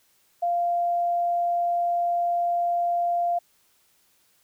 sine tone, 695 Hz, F5, 9 cents flat, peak -21 dBFS, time 0.42-3.39 s, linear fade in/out 10 ms, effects white hiss -64 dBFS RMS until 4.43 s

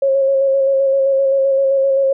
sine tone with vibrato, 543 Hz, C#5, 36 cents flat, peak -11 dBFS, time 0.02-2.13 s, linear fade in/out 5 ms, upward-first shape square, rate 7.7 Hz, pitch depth 19 cents each way, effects none

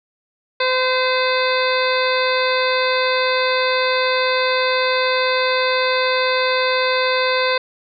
harmonic tone, 513 Hz, C5, 34 cents flat, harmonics 1 / 2 / 3 / 4 / 5 / 7 / 8 / 9, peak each -19 / -22 / -24 / -25 / -26 / -27 / -28 / -29 dBFS, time 0.6-7.58 s, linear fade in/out 5 ms, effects none

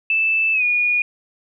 sine tone with pitch glide, 2637 to 2446 Hz, E7 to D#7, 0 to -30 cents, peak -15 dBFS, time 0.1-1.02 s, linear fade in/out 2 ms, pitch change -130 cents, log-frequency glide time 0.53-0.64 s, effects none

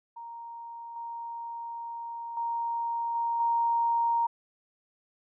sine tone with level steps, 932.3 Hz, A#5, in tune, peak -39 / -35 / -28 / -26 / -23 dBFS, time 0.16-4.27 s, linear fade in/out 10 ms, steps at 0.96 / 2.37 / 3.15 / 3.4 s, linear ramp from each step 2 ms, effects none

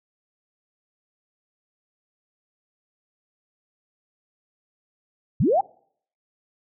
sine linear sweep, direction up, 87.31 to 830.6 Hz, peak -16 dBFS, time 5.4-5.61 s, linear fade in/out 5 ms, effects noise-tail reverb RT60 0.6 s tail -26 dB re dry

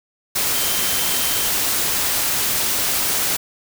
sine tone in noise, 3128 Hz, G7, 4 cents flat, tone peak -30 dBFS, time 0.54-1.49 s, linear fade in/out 10 ms, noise white, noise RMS -20 dBFS, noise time 0.35-3.37 s, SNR -13 dB, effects none

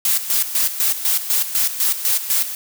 blue noise with tremolo, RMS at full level -17 dBFS, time 0.05-2.55 s, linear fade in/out 2 ms, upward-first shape square, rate 4 Hz, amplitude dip 70%, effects none

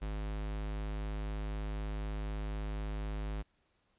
square tone, 52 Hz, G#1, 3 cents sharp, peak -36 dBFS, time 0.01-3.43 s, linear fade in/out 20 ms, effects pink hiss -75 dBFS RMS until 3.98 s + resampled to 8000 Hz

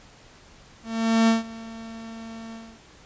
45% pulse tone with ADSR envelope, 226.1 Hz, A3, 47 cents sharp, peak -15 dBFS, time 0.83-2.81 s, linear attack 450 ms, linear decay 150 ms, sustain -21 dB, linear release 280 ms, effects pink hiss -51 dBFS RMS until 3.05 s + resampled to 16000 Hz

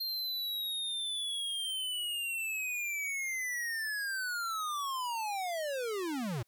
square linear sweep, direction down, 4211 to 105.4 Hz, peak -34 dBFS, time 0-6.43 s, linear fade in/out 10 ms, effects white hiss -75 dBFS RMS until 6.47 s

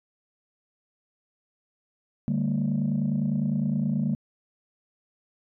sine tone cluster, 148.4 / 198.5 / 228.2 Hz, D3 / G3 / A#3, +18 / +22 / -37 cents, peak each -26 dBFS, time 2.28-4.15 s, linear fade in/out 0 ms, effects tanh soft clip ceiling -18 dBFS

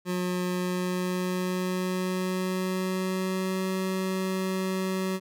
25% pulse tone with pitch glide, 180.5 to 188.38 Hz, F#3 to F#3, -43 to +31 cents, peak -23 dBFS, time 0.05-5.2 s, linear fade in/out 50 ms, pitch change +74 cents, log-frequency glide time 0.52-3.68 s, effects none

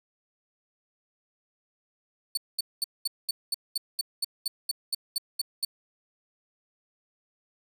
sawtooth tone bursts, 4477 Hz, C#8, 16 cents sharp, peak -22 dBFS, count 15, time 2.35-5.65 s, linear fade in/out 5 ms, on 24 ms, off 210 ms, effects none

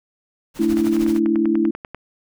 pink noise with tremolo, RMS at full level -33 dBFS, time 0.54-1.2 s, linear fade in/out 50 ms, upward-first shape sine, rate 13 Hz, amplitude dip 75%
sine chord, A suspended fourth, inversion none, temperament equal with one note detuned, 220 / 291.1 / 329.6 Hz, A3 / D4 / E4, 0 / -15 / 0 cents, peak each -21 / -22 / -17 dBFS, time 0.59-1.71 s, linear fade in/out 10 ms
click train, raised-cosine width 0.5 ms, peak -17 dBFS, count 13, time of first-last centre 0.77-1.946 s, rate 10.2 Hz
effects none

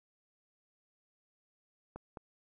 clicks, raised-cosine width 1 ms, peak -30 dBFS, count 2, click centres 1.96 / 2.172 s, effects none

